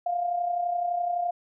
sine tone with amplitude modulation, 702 Hz, F5, 9 cents sharp, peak -22 dBFS, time 0.06-1.31 s, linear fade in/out 5 ms, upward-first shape sine, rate 31.8 Hz, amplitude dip 55%, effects none

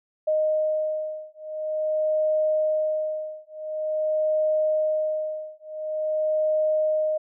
sine beating tone pair, 619 / 619.47 Hz, D#5 / D#5, -9 / -8 cents, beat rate 0.47 Hz, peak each -25 dBFS, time 0.27-7.18 s, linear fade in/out 10 ms, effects none

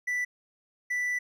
triangle tone pair in turn, 1975.5 / 1975.5 Hz, B6 / B6, 0 / 0 cents, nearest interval unison, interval 0 cents, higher neither, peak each -25 / -25 dBFS, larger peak neither, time 0.07-0.25 / 0.9-1.19 s, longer second, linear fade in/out 10 ms, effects none

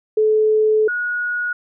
sine tone pair in turn, 431.9 / 1452.7 Hz, A4 / F#6, -32 / -32 cents, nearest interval octave + major sixth, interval 2100 cents, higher second, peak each -12 / -19 dBFS, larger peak first, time 0.17-0.88 / 0.88-1.53 s, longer first, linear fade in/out 5 ms, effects none

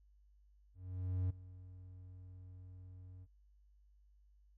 triangle tone with ADSR envelope, 92 Hz, F#2, 9 cents flat, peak -30 dBFS, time 0.74-3.27 s, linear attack 560 ms, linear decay 9 ms, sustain -19 dB, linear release 42 ms, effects added 50 Hz sine -64 dBFS peak until 4.57 s

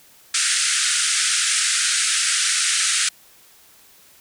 white band-pass noise, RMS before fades -20 dBFS, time 0.34-3.09 s, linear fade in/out 5 ms, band 1300 to 9700 Hz, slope 96 dB/octave, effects white hiss -51 dBFS RMS until 4.2 s

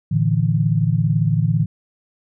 sine chord, A suspended fourth, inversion none, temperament equal with one note detuned, 112.64 / 146.83 / 164.81 Hz, A2 / D3 / E3, +41 / 0 / 0 cents, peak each -19 dBFS, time 0.11-1.66 s, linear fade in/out 10 ms, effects none

